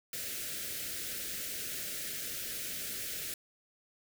white band-stop noise, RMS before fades -39 dBFS, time 0.13-3.34 s, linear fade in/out 2 ms, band 630 to 1400 Hz, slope 48 dB/octave, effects none

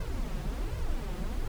brown noise with flanger, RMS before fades -32 dBFS, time 0-1.48 s, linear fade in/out 5 ms, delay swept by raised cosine 1.9 to 5.6 ms, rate 1.3 Hz, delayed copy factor +0.9, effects none

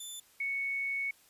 15% pulse / sine tone pair in turn, 3520 / 2217 Hz, A7 / C#7, 0 / 0 cents, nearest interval minor sixth, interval 800 cents, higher first, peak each -34 / -31 dBFS, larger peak second, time 0-0.2 / 0.4-1.11 s, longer second, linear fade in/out 5 ms, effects white hiss -63 dBFS RMS until 1.29 s + resampled to 32000 Hz

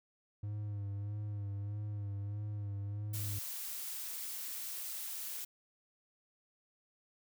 triangle tone with vibrato, 102.5 Hz, G#2, 22 cents flat, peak -35 dBFS, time 0.43-3.39 s, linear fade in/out 5 ms, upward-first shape sine, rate 1.6 Hz, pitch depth 41 cents each way
blue noise, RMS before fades -42 dBFS, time 3.13-5.45 s, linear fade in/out 10 ms
effects none

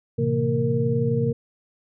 sine tone cluster, 112 / 131 / 163.1 / 230.3 / 463.6 Hz, A2 / C3 / E3 / A#3 / A#4, +31 / +2 / -18 / -21 / -10 cents, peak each -29 / -23 / -31 / -27 / -24 dBFS, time 0.18-1.33 s, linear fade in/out 10 ms, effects none

